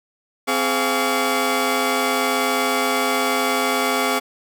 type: tone cluster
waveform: 20% pulse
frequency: 260.2 / 419.8 / 692 / 1133 Hz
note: C4 / G#4 / F5 / C#6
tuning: -9 / +19 / -16 / +37 cents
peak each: -19 dBFS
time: 0.47-4.2 s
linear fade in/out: 20 ms
effects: none